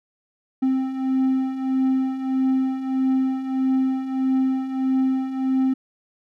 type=beating tone pair; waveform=triangle; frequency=261.6 / 263.2 Hz; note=C4 / C4; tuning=0 / +10 cents; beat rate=1.6 Hz; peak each=-24 / -18 dBFS; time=0.62-5.74 s; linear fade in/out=10 ms; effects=none